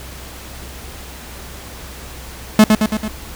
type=tone with echo; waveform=45% pulse; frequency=215.4 Hz; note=A3; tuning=37 cents flat; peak=-4 dBFS; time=2.59-2.64 s; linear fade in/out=2 ms; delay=110 ms; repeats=4; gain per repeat=-4 dB; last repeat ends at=3.08 s; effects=added 64 Hz sine -35 dBFS peak until 3.35 s + pink hiss -35 dBFS RMS until 3.35 s